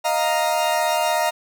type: chord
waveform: 40% pulse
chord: Eb suspended second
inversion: none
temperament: equal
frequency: 622.3 / 698.5 / 932.3 Hz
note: Eb5 / F5 / Bb5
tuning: 0 / 0 / 0 cents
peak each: -22 dBFS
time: 0.04-1.31 s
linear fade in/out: 20 ms
effects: none